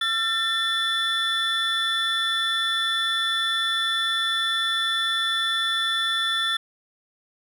triangle tone cluster, 1360 / 1791 / 3471 Hz, F6 / A6 / A7, -46 / +30 / -24 cents, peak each -27 / -26 / -22 dBFS, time 0.01-6.57 s, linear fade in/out 5 ms, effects none

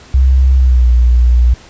sine tone with pitch glide, 65.41 to 60.33 Hz, C2 to B1, 0 to -40 cents, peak -5 dBFS, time 0.14-1.54 s, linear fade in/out 5 ms, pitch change -140 cents, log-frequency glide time 0.55-0.88 s, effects pink hiss -39 dBFS RMS until 1.69 s + resampled to 16000 Hz

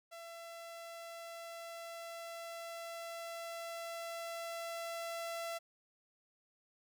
sawtooth tone with level ramp, 672 Hz, E5, 33 cents sharp, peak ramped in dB -44 to -35 dBFS, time 0.11-5.59 s, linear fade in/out 20 ms, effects none

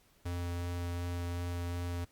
square tone with vibrato, 87.31 Hz, F2, in tune, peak -35 dBFS, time 0.25-2.05 s, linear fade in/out 10 ms, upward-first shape sine, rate 2.7 Hz, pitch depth 8 cents each way, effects pink hiss -67 dBFS RMS until 2.11 s + Opus 48 kbps

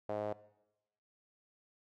sawtooth tone with band-pass filter, 105 Hz, G#2, 19 cents sharp, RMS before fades -38 dBFS, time 0.09-0.33 s, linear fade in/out 5 ms, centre 610 Hz, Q 3.6, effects noise-tail reverb RT60 0.9 s tail -19 dB re dry

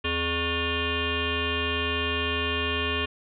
sine tone with frequency modulation, 1444 Hz, F#6, 43 cents flat, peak -24 dBFS, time 0.04-3.06 s, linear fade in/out 10 ms, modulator 341 Hz, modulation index 5, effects none

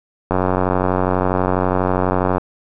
click train, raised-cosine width 1 ms, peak -3 dBFS, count 192, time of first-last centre 0.31-2.382 s, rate 92.2 Hz, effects none

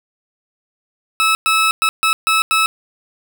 20% pulse tone bursts at uneven times, 1300 Hz, E6, 24 cents flat, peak -7 dBFS, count 6, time 1.2-1.35 / 1.46-1.71 / 1.82-1.89 / 2.03-2.13 / 2.27-2.42 / 2.51-2.66 s, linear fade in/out 0 ms, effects none

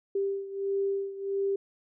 sine beating tone pair, 393.9 / 395.4 Hz, G4 / G4, +8 / +15 cents, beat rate 1.5 Hz, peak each -29 / -33 dBFS, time 0.15-1.56 s, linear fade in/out 5 ms, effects none

